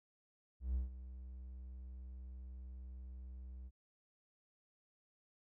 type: tone with ADSR envelope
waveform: triangle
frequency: 63.2 Hz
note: B1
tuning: 41 cents sharp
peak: -30 dBFS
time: 0.6-3.71 s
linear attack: 150 ms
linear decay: 140 ms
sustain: -15 dB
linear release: 43 ms
effects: tanh soft clip ceiling -27 dBFS